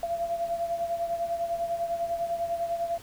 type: beating tone pair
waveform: sine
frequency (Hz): 679 / 689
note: F5 / F5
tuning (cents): -49 / -24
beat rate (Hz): 10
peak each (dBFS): -28 / -34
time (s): 0.03-2.98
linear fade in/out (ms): 2
effects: pink hiss -49 dBFS RMS until 3.02 s